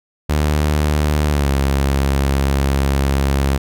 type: tone with pitch glide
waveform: sawtooth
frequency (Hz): 74.9 to 68.68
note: D2 to C#2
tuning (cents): +35 to -15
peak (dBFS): -10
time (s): 0.29-3.58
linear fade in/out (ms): 10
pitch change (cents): -150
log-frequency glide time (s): 1.28-1.5
effects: none